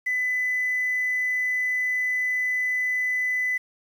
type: tone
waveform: sine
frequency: 2003 Hz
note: B6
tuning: 24 cents sharp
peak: -21 dBFS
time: 0.06-3.58 s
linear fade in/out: 10 ms
effects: tanh soft clip ceiling -18 dBFS + 8-bit